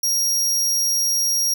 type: tone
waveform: sawtooth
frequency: 5630 Hz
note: F8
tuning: 13 cents sharp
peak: -15 dBFS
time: 0.03-1.54 s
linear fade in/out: 5 ms
effects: none